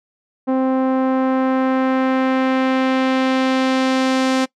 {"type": "tone with low-pass filter sweep", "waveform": "sawtooth", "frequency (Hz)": 261.6, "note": "C4", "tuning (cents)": 0, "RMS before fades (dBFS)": -17, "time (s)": [0.47, 4.46], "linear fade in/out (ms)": 20, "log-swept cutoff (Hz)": [810, 6500], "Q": 0.89, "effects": ["noise-tail reverb RT60 0.1 s tail -21 dB re dry"]}